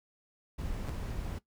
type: noise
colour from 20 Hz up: brown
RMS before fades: -37 dBFS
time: 0.58-1.39 s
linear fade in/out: 10 ms
type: tone with exponential growth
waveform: sawtooth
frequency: 138.8 Hz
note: C#3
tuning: 3 cents sharp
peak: -32 dBFS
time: 0.81-0.9 s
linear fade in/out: 2 ms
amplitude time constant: 18 ms
effects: noise-tail reverb RT60 0.1 s tail -17 dB re dry